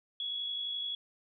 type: tone with amplitude modulation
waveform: sine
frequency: 3361 Hz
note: G#7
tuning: 20 cents sharp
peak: -32 dBFS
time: 0.2-0.95 s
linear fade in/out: 2 ms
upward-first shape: sine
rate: 51.6 Hz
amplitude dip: 35%
effects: none